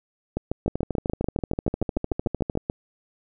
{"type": "two click trains", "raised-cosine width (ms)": 2, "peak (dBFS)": [-12, -11], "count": [26, 17], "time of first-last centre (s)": [[0.68, 2.574], [0.37, 2.699]], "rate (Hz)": [13.2, 6.87], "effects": []}